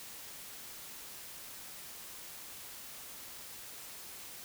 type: silence
effects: white hiss -48 dBFS RMS until 4.44 s